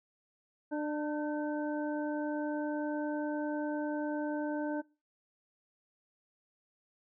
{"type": "harmonic tone with a mistuned harmonic", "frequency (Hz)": 298.3, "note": "D4", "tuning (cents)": 27, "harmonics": [1, 2, 3, 5], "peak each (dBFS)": [-33, -38, -42, -45], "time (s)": [0.71, 4.82], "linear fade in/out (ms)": 20, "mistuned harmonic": 5, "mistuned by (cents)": 43, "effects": ["noise-tail reverb RT60 0.3 s tail -22 dB re dry"]}